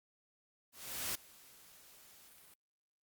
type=noise with ADSR envelope; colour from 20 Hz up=white; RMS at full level=-37 dBFS; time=0.72-2.54 s; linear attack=430 ms; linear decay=4 ms; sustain=-23 dB; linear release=4 ms; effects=Opus 48 kbps